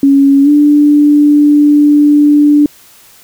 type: tone with pitch glide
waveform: sine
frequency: 277.2 to 293.7 Hz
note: C#4 to D4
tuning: 0 to 0 cents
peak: -3 dBFS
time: 0.03-2.66 s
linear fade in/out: 2 ms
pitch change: +100 cents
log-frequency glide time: 0.43-0.49 s
effects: white hiss -41 dBFS RMS until 3.23 s